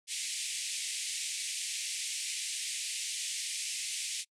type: band-pass noise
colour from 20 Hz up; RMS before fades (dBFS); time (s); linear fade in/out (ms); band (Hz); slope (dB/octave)
white; -37; 0.07-4.25; 50; 2100 to 9600; 48
effects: noise-tail reverb RT60 0.1 s tail -26 dB re dry